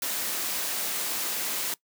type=noise; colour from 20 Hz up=white; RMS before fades=-30 dBFS; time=0.02-1.74 s; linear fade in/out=2 ms; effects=noise-tail reverb RT60 0.1 s tail -21 dB re dry + high-pass 200 Hz 12 dB/octave